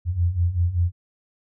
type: beating tone pair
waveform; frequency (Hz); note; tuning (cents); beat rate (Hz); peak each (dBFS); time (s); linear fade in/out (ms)
sine; 84 / 89.2; E2 / F2; +33 / +37; 5.2; -24 / -20; 0.05-0.92; 50
effects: none